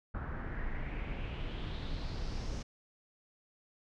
brown noise with low-pass filter sweep, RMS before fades -38 dBFS, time 0.14-2.63 s, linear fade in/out 10 ms, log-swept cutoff 1400 to 6100 Hz, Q 3.7, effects none

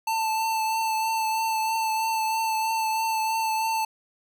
square tone with vibrato, 887 Hz, A5, 14 cents sharp, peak -24 dBFS, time 0.07-3.85 s, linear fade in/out 5 ms, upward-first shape triangle, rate 3.1 Hz, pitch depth 23 cents each way, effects none

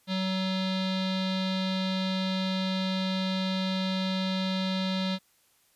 square tone with low-pass filter, 188.5 Hz, F#3, 32 cents sharp, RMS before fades -29 dBFS, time 0.07-5.19 s, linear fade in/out 50 ms, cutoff 3900 Hz, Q 6.1, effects white hiss -66 dBFS RMS until 5.75 s + resampled to 32000 Hz

